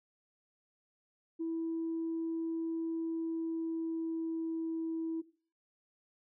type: tone with pitch glide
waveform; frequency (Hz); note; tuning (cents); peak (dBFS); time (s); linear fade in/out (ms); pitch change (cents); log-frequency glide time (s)
sine; 328.1 to 325.8; E4 to E4; -8 to -20; -32; 1.39-5.22; 20; -12; 2.91-4.9
effects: noise-tail reverb RT60 0.4 s tail -17 dB re dry + tanh soft clip ceiling -29 dBFS